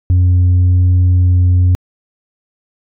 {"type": "tone", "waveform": "sine", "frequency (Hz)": 90.1, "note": "F#2", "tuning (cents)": -45, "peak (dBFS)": -4, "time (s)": [0.1, 1.75], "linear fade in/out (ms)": 0, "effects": ["tanh soft clip ceiling -6 dBFS"]}